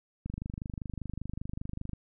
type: click train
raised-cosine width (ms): 5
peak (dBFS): -24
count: 43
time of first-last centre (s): 0.26-1.933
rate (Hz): 25.1
effects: none